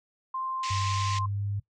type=tone; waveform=sine; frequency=1048 Hz; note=C6; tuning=2 cents sharp; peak=-30 dBFS; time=0.34-1.26 s; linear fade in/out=5 ms
type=band-pass noise; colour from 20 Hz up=pink; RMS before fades=-37 dBFS; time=0.63-1.19 s; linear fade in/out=5 ms; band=1900 to 7100 Hz; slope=48 dB/octave
type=tone with pitch glide; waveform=sine; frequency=98.4 to 101.22 Hz; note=G2 to G#2; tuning=+7 to -44 cents; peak=-28 dBFS; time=0.7-1.6 s; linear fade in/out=10 ms; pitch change=+49 cents; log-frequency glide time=0.82-1.45 s
effects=noise-tail reverb RT60 0.1 s tail -18 dB re dry